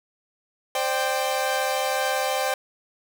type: chord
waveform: sawtooth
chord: C suspended second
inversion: none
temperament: equal with one note detuned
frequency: 523.3 / 596.2 / 784 Hz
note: C5 / D5 / G5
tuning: 0 / +26 / 0 cents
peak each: -23 / -25 / -22 dBFS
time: 0.75-2.54 s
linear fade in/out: 2 ms
effects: none